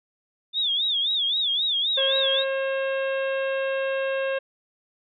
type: tone with vibrato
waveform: sine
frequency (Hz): 3520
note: A7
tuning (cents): 0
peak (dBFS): -21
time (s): 0.53-2.45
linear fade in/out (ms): 50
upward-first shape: sine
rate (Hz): 3.8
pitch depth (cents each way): 150
type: harmonic tone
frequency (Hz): 538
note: C5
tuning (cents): +48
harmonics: 1 / 2 / 3 / 4 / 5 / 6 / 7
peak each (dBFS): -24 / -37 / -32 / -44 / -35 / -44 / -46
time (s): 1.97-4.39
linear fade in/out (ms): 10
effects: none